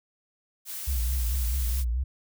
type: noise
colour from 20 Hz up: blue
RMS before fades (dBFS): -36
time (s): 0.65-1.85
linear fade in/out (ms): 50
type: tone with vibrato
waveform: sine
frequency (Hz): 61.6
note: B1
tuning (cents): -4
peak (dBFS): -24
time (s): 0.87-2.04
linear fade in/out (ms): 10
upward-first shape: sine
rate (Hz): 4.6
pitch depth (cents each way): 120
effects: none

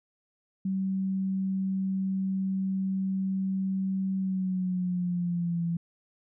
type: tone with pitch glide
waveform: sine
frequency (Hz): 191.2 to 169.36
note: G3 to E3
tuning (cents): -43 to +47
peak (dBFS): -26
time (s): 0.65-5.77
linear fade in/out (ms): 5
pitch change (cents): -210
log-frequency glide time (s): 4.17-5.64
effects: none

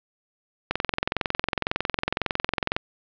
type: click train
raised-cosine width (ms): 0.3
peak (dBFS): -6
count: 46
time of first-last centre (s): 0.71-2.765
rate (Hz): 21.9
effects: low-pass 4000 Hz 12 dB/octave

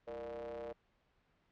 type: ring-modulated tone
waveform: square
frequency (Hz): 64.1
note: C2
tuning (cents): -35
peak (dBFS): -40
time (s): 0.07-0.73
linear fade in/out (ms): 10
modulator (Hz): 529
effects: pink hiss -75 dBFS RMS until 1.51 s + low-pass 3000 Hz 12 dB/octave

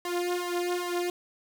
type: tone with flanger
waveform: sawtooth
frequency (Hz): 353.3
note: F4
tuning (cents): +20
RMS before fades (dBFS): -30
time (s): 0.05-1.1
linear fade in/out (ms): 2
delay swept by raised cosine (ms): 1.8 to 3.3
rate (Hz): 2.5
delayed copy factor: +1
effects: none

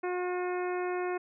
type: harmonic tone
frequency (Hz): 360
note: F#4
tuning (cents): -47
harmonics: 1 / 2 / 3 / 4 / 5 / 6 / 7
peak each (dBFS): -31 / -37 / -41 / -43 / -45 / -47 / -48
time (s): 0.03-1.18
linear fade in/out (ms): 10
effects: none

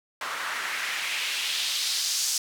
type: noise with band-pass filter sweep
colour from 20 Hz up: white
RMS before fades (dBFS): -29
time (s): 0.21-2.38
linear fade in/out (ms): 2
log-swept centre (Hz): 1200 to 6100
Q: 1.8
effects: none

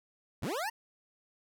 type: linear sweep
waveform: 25% pulse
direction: up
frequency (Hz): 58.27 to 952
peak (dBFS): -29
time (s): 0.42-0.7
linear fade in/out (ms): 10
effects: none

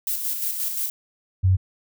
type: noise with tremolo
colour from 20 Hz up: violet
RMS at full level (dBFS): -25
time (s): 0.07-0.9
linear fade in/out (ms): 2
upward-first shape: square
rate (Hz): 5.7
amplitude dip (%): 40
type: tone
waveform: sine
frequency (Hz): 93.7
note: F#2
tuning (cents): +22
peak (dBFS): -14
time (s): 1.43-1.57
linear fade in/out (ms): 20
effects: none

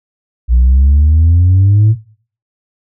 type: exponential sweep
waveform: sine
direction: up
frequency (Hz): 58.27 to 112.4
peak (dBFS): -3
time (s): 0.48-1.96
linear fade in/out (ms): 50
effects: noise-tail reverb RT60 0.5 s tail -20 dB re dry + tanh soft clip ceiling -3 dBFS

